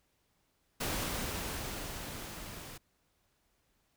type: noise with level ramp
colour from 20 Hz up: pink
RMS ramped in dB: -34 to -47 dBFS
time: 0.8-2.78 s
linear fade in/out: 10 ms
effects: pink hiss -75 dBFS RMS until 3.96 s